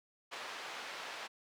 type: band-pass noise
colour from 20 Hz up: pink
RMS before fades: -45 dBFS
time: 0.31-1.28 s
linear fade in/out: 20 ms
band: 720 to 4100 Hz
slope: 12 dB/octave
effects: none